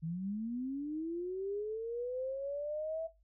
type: linear sweep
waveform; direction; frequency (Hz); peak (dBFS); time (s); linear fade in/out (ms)
sine; up; 155.56 to 659.3; -35; 0.02-3.08; 20
effects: noise-tail reverb RT60 0.2 s tail -17 dB re dry + added 50 Hz sine -65 dBFS peak until 3.23 s